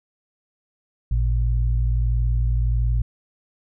sine tone pair together, 55.05 / 116.54 Hz, A1 / A#2, +2 / 0 cents, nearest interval octave + minor second, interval 1298 cents, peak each -18 / -24 dBFS, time 1.11-3.02 s, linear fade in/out 5 ms, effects none

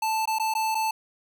square tone with dropouts, 880 Hz, A5, in tune, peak -24 dBFS, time 0.02-0.91 s, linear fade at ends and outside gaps 5 ms, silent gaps 0.256-0.274 / 0.386-0.397 / 0.539-0.55 / 0.747-0.751 s, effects none

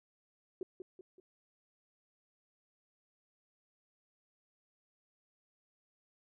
sine tone with echo, 369.8 Hz, F#4, 1 cent flat, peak -35 dBFS, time 0.61-0.63 s, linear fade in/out 2 ms, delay 190 ms, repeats 3, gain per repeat -7 dB, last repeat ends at 1.2 s, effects none

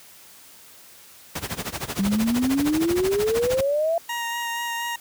pink noise with tremolo, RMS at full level -27 dBFS, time 1.35-3.61 s, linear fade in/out 5 ms, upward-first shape sine, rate 13 Hz, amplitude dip 90%
sine exponential sweep, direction up, 191.5 to 683 Hz, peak -19 dBFS, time 1.99-3.98 s, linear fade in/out 2 ms
20% pulse tone with vibrato, 939 Hz, A#5, 12 cents sharp, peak -21 dBFS, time 4.09-4.96 s, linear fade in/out 5 ms, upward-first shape sine, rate 4.2 Hz, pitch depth 15 cents each way
effects white hiss -48 dBFS RMS until 5 s + high-pass 60 Hz 12 dB/octave

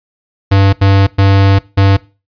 square tone bursts at uneven times, 98 Hz, G2, in tune, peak -6 dBFS, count 4, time 0.51-0.73 / 0.81-1.07 / 1.18-1.59 / 1.77-1.97 s, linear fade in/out 10 ms, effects noise-tail reverb RT60 0.3 s tail -20 dB re dry + resampled to 11025 Hz

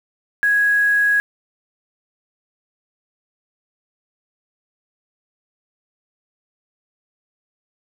sine tone with quantisation, 1661.2 Hz, G#6, in tune, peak -13 dBFS, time 0.43-1.2 s, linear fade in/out 0 ms, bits 6, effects none

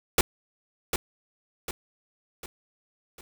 pink noise with echo, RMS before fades -19 dBFS, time 0.18-0.21 s, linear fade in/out 2 ms, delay 750 ms, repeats 4, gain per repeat -7 dB, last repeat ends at 3.21 s, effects none

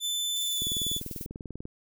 sawtooth tone with pitch glide, 3520 to 3460 Hz, A7 to A7, 0 to -30 cents, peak -25 dBFS, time 0-1.01 s, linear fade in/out 50 ms, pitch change -30 cents, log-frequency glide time 0.46-0.67 s
violet noise with tremolo, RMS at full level -38 dBFS, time 0.36-1.26 s, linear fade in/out 2 ms, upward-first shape sine, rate 20 Hz, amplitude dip 60%
click train, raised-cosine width 3 ms, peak -25 dBFS, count 22, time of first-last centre 0.62-1.654 s, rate 20.3 Hz
effects none

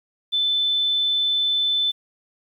sine tone, 3520 Hz, A7, in tune, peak -18 dBFS, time 0.32-1.92 s, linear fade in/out 20 ms, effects 9-bit

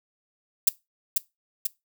violet noise with echo, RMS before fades -17 dBFS, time 0.67-0.69 s, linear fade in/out 5 ms, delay 490 ms, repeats 2, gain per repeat -4 dB, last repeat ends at 1.67 s, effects noise-tail reverb RT60 0.2 s tail -20 dB re dry

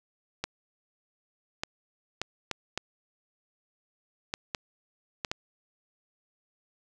clicks, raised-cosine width 0.2 ms, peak -13 dBFS, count 9, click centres 0.44 / 1.635 / 2.216 / 2.513 / 2.776 / 4.339 / 4.548 / 5.248 / 5.315 s, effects none

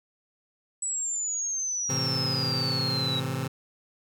sine exponential sweep, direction down, 7940 to 3849 Hz, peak -27 dBFS, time 0.82-3.2 s, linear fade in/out 5 ms
sawtooth chord, A minor, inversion none, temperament just, 110 / 132 / 165 Hz, A2 / C3 / E3, 0 / +16 / +2 cents, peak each -31 / -26 / -30 dBFS, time 1.89-3.48 s, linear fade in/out 10 ms
effects none

